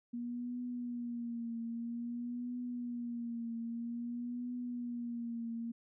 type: tone with vibrato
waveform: sine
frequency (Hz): 238.1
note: A#3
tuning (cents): +37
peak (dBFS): -37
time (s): 0.13-5.72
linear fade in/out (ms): 10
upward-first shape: triangle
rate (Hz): 0.51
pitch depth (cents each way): 60
effects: none